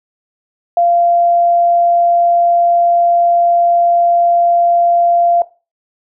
sine tone, 691 Hz, F5, 19 cents flat, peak -8 dBFS, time 0.77-5.42 s, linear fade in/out 2 ms, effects noise-tail reverb RT60 0.3 s tail -18 dB re dry

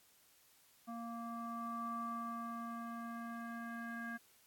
square tone with low-pass filter sweep, 232.5 Hz, A#3, 4 cents flat, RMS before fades -44 dBFS, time 0.87-4.18 s, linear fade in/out 20 ms, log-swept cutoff 1000 to 1600 Hz, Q 8.5, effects white hiss -68 dBFS RMS until 4.46 s + AAC 64 kbps

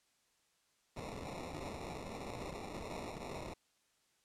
blue noise with sample-and-hold, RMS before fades -45 dBFS, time 0.96-3.54 s, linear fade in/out 10 ms, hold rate 1575 Hz, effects white hiss -75 dBFS RMS until 4.24 s + low-pass 9000 Hz 12 dB/octave

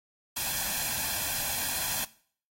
white noise with comb filter, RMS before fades -31 dBFS, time 0.36-2.05 s, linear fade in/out 10 ms, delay 1.2 ms, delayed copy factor +0.65, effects noise-tail reverb RT60 0.5 s tail -19 dB re dry + AAC 48 kbps

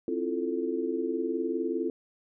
sine chord, F major seventh, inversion second, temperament equal with one note detuned, 264.5 / 329.6 / 349.2 / 440 Hz, C4 / E4 / F4 / A4, +19 / 0 / 0 / 0 cents, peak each -34 / -33 / -32 / -33 dBFS, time 0.08-1.9 s, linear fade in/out 2 ms, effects none

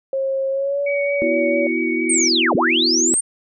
sine tone with pitch glide, 538 to 568.7 Hz, C5 to C#5, +48 to +44 cents, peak -18 dBFS, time 0.13-1.67 s, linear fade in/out 2 ms, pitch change +96 cents, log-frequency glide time 0.5-0.81 s
sine tone with vibrato, 2249 Hz, C#7, 24 cents sharp, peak -23 dBFS, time 0.86-2.29 s, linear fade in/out 10 ms, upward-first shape triangle, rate 4.5 Hz, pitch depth 20 cents each way
sine chord, B suspended fourth, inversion none, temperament just, 246.9 / 329.3 / 370.4 Hz, B3 / E4 / F#4, 0 / -2 / +2 cents, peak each -24 / -21 / -25 dBFS, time 1.22-3.14 s, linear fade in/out 0 ms
sine linear two-way sweep, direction down then up, 9030 to 138.59 to 9030 Hz, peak -15 dBFS, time 2.09-3.21 s, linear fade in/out 10 ms, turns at 2.55 s
effects none

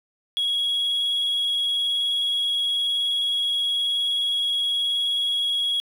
sine tone with vibrato, 3322 Hz, G#7, in tune, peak -19 dBFS, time 0.37-5.8 s, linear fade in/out 0 ms, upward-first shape square, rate 19 Hz, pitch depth 9 cents each way, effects tanh soft clip ceiling -18 dBFS + 8-bit

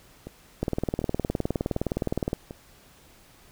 two click trains, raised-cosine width 2 ms, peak -23 / -12 dBFS, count 4 / 34, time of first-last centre 0.27-2.509 / 0.63-2.331 s, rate 1.34 / 19.4 Hz, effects pink hiss -55 dBFS RMS until 3.51 s

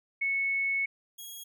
sine / 10% pulse tone pair in turn, 2205 / 3304 Hz, C#7 / G#7, -10 / -10 cents, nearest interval perfect fifth, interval 700 cents, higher second, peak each -26 / -33 dBFS, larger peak first, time 0.21-0.86 / 1.18-1.44 s, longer first, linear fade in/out 10 ms, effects none

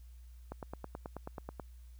click train, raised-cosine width 1 ms, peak -27 dBFS, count 11, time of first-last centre 0.52-1.598 s, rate 9.28 Hz, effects added 60 Hz sine -50 dBFS peak until 1.99 s + white hiss -71 dBFS RMS until 1.99 s

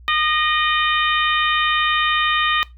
harmonic tone with a mistuned harmonic, 611 Hz, D#5, 32 cents flat, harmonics 2 / 3 / 4 / 5 / 6, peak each -20 / -22 / -23 / -24 / -25 dBFS, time 0.08-2.63 s, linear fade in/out 0 ms, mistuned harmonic 3, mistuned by +33 cents, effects noise-tail reverb RT60 0.2 s tail -19 dB re dry + added 60 Hz sine -40 dBFS peak until 2.77 s

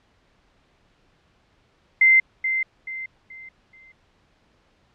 sine tone with echo, 2079 Hz, C7, 12 cents flat, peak -11 dBFS, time 2.01-2.2 s, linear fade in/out 5 ms, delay 430 ms, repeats 4, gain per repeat -9 dB, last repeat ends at 3.92 s, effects pink hiss -62 dBFS RMS until 4.94 s + low-pass 4000 Hz 12 dB/octave

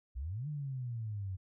sine exponential two-way sweep, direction up then down, 57.1 to 152.9 to 91.7 Hz, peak -36 dBFS, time 0.15-1.37 s, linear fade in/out 20 ms, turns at 0.48 s, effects none

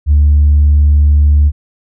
sine tone, 73.42 Hz, D2, in tune, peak -3 dBFS, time 0.06-1.52 s, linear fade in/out 50 ms, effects tanh soft clip ceiling -2 dBFS

